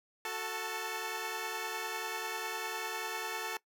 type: tone cluster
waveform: 10% pulse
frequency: 368.2 / 443 / 876 Hz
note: F#4 / A4 / A5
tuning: -8 / +12 / -8 cents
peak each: -34 / -30 / -34 dBFS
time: 0.25-3.57 s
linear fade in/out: 2 ms
effects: noise-tail reverb RT60 0.1 s tail -20 dB re dry